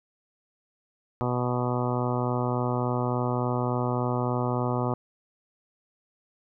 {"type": "harmonic tone", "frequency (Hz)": 123.47, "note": "B2", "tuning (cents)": 0, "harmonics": [1, 2, 3, 4, 5, 6, 7, 8, 9, 10], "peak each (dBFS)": [-28, -31, -33, -34, -35, -36, -36, -37, -38, -38], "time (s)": [1.21, 4.94], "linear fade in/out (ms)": 0, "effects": []}